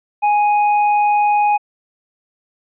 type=tone with tanh clipping; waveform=sine; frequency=830.6 Hz; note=G#5; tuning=in tune; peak=-13 dBFS; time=0.22-1.58 s; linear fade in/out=20 ms; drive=8 dB; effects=resampled to 8000 Hz